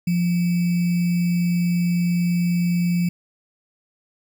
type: tone with sample-and-hold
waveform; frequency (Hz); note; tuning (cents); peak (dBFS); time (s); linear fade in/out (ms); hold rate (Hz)
sine; 174.61; F3; 0; -17; 0.07-3.09; 5; 2450
effects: none